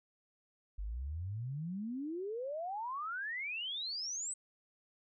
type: exponential sweep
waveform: sine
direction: up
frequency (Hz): 46.56 to 8220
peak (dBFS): -37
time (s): 0.78-4.34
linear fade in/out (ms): 10
effects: none